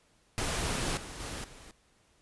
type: noise with level steps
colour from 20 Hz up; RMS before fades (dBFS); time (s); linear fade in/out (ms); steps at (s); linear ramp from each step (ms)
pink; -32 / -43 / -39 / -51; 0.38-1.71; 0; 0.97 / 1.2 / 1.44; 2
effects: pink hiss -67 dBFS RMS until 2.21 s + resampled to 24000 Hz